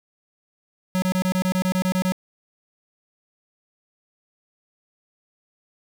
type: tone bursts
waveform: square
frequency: 185 Hz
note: F#3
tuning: in tune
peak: -20 dBFS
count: 12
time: 0.95-2.121 s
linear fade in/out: 0 ms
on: 71 ms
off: 29 ms
effects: none